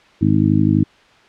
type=harmonic tone; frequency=51.91 Hz; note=G#1; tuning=in tune; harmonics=2 / 3 / 4 / 5 / 6; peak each=-18 / -18 / -18 / -18 / -18 dBFS; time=0.21-0.84 s; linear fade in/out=10 ms; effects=white hiss -49 dBFS RMS until 1.28 s + low-pass 3000 Hz 12 dB/octave